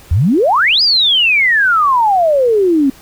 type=exponential two-way sweep; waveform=sine; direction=up then down; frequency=73.42 to 5050 to 261.8 Hz; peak=-8 dBFS; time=0.11-2.9 s; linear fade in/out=5 ms; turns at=0.82 s; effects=pink hiss -41 dBFS RMS until 3.01 s